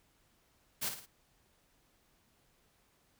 white noise with echo, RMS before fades -35 dBFS, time 0.81-0.9 s, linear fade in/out 20 ms, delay 55 ms, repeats 3, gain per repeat -7 dB, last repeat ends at 1.065 s, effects pink hiss -71 dBFS RMS until 3.19 s

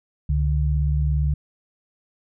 sine tone pair together, 69.25 / 146.83 Hz, C#2 / D3, -1 / 0 cents, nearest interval octave + minor second, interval 1301 cents, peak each -19 / -23 dBFS, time 0.29-1.34 s, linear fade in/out 5 ms, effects none

